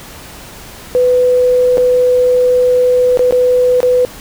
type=tone with dropouts; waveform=sine; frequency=498.7 Hz; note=B4; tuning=17 cents sharp; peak=-7 dBFS; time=0.95-4.05 s; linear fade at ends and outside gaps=0 ms; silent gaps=1.772-1.78 / 3.173-3.193 / 3.309-3.324 / 3.804-3.83 s; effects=pink hiss -33 dBFS RMS until 4.2 s